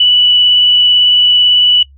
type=tone with vibrato; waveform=sine; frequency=2960 Hz; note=F#7; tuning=in tune; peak=-5 dBFS; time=0-1.83 s; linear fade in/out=5 ms; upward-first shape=triangle; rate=18 Hz; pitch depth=12 cents each way; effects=noise-tail reverb RT60 0.1 s tail -20 dB re dry + added 69 Hz sine -38 dBFS peak until 1.97 s